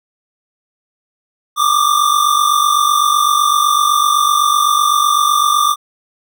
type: tone pair together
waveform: square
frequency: 1162 / 1209.9 Hz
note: D6 / D#6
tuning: -19 / -49 cents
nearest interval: minor second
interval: 70 cents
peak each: -14 dBFS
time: 1.56-5.76 s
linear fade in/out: 50 ms
effects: none